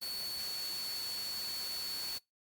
sine tone in noise, 4435 Hz, C#8, in tune, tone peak -37 dBFS, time 0.01-2.19 s, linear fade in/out 20 ms, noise white, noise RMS -44 dBFS, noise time 0.01-2.19 s, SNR +4 dB, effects noise-tail reverb RT60 0.2 s tail -25 dB re dry + Opus 32 kbps

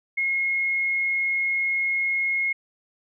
sine tone, 2159 Hz, C#7, 46 cents flat, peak -21 dBFS, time 0.17-2.53 s, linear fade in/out 10 ms, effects none

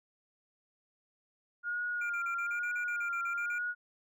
sine tone with vibrato, 1417 Hz, F6, 25 cents sharp, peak -32 dBFS, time 1.63-3.75 s, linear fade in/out 50 ms, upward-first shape sine, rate 1.1 Hz, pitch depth 42 cents each way
triangle tone bursts, 2372 Hz, D7, 17 cents sharp, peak -38 dBFS, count 13, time 2.01-3.585 s, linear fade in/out 5 ms, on 87 ms, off 37 ms
effects none

